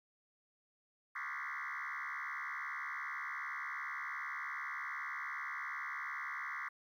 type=tone with frequency modulation; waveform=sine; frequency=1572 Hz; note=G6; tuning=4 cents sharp; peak=-38 dBFS; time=1.15-6.69 s; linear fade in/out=10 ms; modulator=71.3 Hz; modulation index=7; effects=tanh soft clip ceiling -35 dBFS + 12-bit